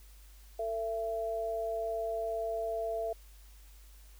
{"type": "tone pair together", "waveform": "sine", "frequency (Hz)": [448.7, 670.6], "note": ["A4", "E5"], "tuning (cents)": [34, 30], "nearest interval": "perfect fifth", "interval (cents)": 696, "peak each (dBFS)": [-37, -33], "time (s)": [0.59, 3.13], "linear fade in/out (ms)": 5, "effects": ["added 50 Hz sine -52 dBFS peak until 4.19 s", "white hiss -62 dBFS RMS until 4.19 s"]}